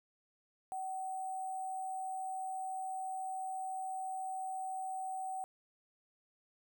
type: tone with sample-and-hold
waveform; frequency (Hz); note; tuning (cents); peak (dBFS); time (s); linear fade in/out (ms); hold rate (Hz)
sine; 757; F#5; +39; -37; 0.72-5.44; 0; 8820
effects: none